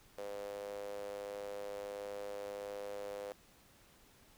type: tone with high-pass filter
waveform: sawtooth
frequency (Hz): 101.5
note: G#2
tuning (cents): -39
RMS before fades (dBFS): -44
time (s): 0.18-3.32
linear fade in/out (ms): 0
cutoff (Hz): 510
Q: 6.5
effects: pink hiss -64 dBFS RMS until 4.37 s